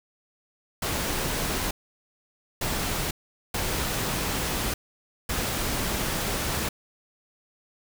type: noise bursts at uneven times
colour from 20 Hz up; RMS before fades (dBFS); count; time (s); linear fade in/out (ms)
pink; -28; 4; 0.82-1.71 / 2.61-3.11 / 3.54-4.74 / 5.29-6.69; 5
effects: none